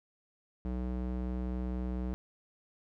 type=tone with band-pass filter; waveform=square; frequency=62.1 Hz; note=B1; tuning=10 cents sharp; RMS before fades=-35 dBFS; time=0.65-2.14 s; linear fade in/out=0 ms; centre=200 Hz; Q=0.63; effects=none